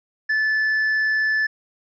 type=tone; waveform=triangle; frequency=1742 Hz; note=A6; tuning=18 cents flat; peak=-16 dBFS; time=0.29-1.47 s; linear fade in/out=10 ms; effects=resampled to 16000 Hz